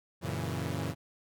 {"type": "chord", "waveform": "sawtooth", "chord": "F# dominant seventh", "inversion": "none", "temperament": "equal with one note detuned", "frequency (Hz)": [92.13, 116.54, 138.59, 164.81], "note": ["F#2", "A#2", "C#3", "E3"], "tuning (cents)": [-7, 0, 0, 0], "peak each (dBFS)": -34, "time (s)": [0.21, 0.95], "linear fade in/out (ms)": 50, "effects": []}